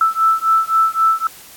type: beating tone pair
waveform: sine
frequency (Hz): 1318.5 / 1322.3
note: E6 / E6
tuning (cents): 0 / +5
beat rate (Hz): 3.8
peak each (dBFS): -15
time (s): 0.01-1.27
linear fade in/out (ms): 2
effects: white hiss -40 dBFS RMS until 1.56 s + AAC 64 kbps